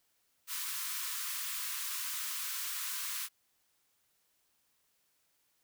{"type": "high-pass noise", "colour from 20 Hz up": "white", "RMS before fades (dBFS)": -38, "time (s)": [0.47, 3.29], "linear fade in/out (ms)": 50, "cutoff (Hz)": 980, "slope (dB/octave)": 96, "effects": ["white hiss -75 dBFS RMS until 5.63 s"]}